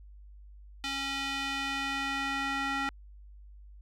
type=tone with band-pass filter sweep; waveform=square; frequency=274 Hz; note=C#4; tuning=20 cents flat; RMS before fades=-33 dBFS; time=0.84-2.89 s; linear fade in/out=0 ms; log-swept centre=3200 to 1700 Hz; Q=1.3; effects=added 50 Hz sine -48 dBFS peak until 3.81 s